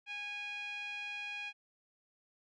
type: tone with low-pass filter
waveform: 5% pulse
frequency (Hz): 823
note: G#5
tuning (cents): -16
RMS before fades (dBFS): -42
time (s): 0.06-1.53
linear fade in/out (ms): 50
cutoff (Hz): 2600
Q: 4.6
effects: none